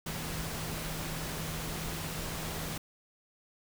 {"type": "tone in noise", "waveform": "sine", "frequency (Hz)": 160, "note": "D#3", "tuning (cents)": 49, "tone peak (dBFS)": -41, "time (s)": [0.06, 2.78], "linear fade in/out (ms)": 5, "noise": "pink", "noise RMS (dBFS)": -38, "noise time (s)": [0.06, 2.78], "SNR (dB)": -6, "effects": []}